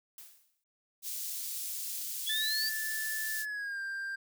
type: noise with exponential decay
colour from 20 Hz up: blue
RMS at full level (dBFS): -46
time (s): 0.18-0.64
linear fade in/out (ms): 2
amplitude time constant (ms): 100
type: high-pass noise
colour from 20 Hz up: white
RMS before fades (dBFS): -38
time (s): 1.02-3.46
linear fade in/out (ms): 50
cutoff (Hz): 4800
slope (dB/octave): 12
type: linear sweep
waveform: triangle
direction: up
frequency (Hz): 3313 to 4722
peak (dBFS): -30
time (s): 2.26-2.7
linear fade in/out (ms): 20
type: tone with pitch glide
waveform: triangle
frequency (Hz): 1751 to 1587.2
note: A6 to G6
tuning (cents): -9 to +21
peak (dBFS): -33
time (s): 2.29-4.16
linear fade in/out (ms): 10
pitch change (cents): -170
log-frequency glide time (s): 3.35-3.8
effects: none